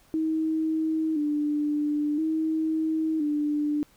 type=tone with vibrato; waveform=sine; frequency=306.6 Hz; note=D#4; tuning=25 cents flat; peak=-23 dBFS; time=0.14-3.83 s; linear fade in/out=0 ms; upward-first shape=square; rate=0.49 Hz; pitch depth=59 cents each way; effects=pink hiss -60 dBFS RMS until 3.96 s